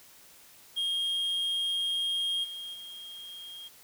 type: tone with level steps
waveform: triangle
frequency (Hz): 3239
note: G#7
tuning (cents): -44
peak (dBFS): -26 / -36 / -40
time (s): 0.76-3.69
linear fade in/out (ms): 20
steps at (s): 2.43 / 2.73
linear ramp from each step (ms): 20
effects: white hiss -55 dBFS RMS until 3.83 s